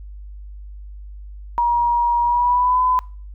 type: tone with pitch glide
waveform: sine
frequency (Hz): 952 to 1008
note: A#5 to B5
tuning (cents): +36 to +35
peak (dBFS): -14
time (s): 1.58-2.99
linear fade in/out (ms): 0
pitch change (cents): +99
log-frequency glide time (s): 2.23-2.8
effects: noise-tail reverb RT60 0.4 s tail -24 dB re dry + added 50 Hz sine -33 dBFS peak until 3.34 s